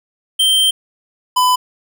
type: tone pair in turn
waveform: square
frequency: 3136 / 1002.4 Hz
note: G7 / B5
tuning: 0 / +25 cents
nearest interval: octave + minor sixth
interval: 1975 cents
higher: first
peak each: -11 dBFS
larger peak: neither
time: 0.39-0.71 / 1.36-1.56 s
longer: first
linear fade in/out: 10 ms
effects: none